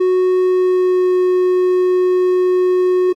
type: tone with pitch glide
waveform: triangle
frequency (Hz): 368.2 to 365.2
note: F#4 to F#4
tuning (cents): -8 to -23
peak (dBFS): -9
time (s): 0-3.13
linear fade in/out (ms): 10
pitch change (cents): -15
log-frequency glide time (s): 0.42-1.15
effects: AAC 48 kbps